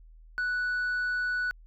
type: tone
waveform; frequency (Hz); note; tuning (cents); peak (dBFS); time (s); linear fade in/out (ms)
sine; 1480; F#6; 0; -24; 0.38-1.51; 0
effects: tanh soft clip ceiling -26 dBFS + added 40 Hz sine -49 dBFS peak until 1.66 s